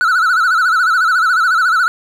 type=tone with vibrato; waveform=triangle; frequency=1396.9 Hz; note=F6; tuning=in tune; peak=-8 dBFS; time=0.01-1.88 s; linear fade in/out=0 ms; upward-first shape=sine; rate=14 Hz; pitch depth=130 cents each way; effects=none